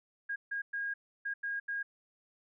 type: tone bursts at uneven times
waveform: sine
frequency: 1630 Hz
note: G#6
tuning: 33 cents flat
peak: -33 dBFS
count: 6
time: 0.29-0.36 / 0.51-0.62 / 0.73-0.94 / 1.25-1.34 / 1.43-1.6 / 1.68-1.83 s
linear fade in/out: 10 ms
effects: none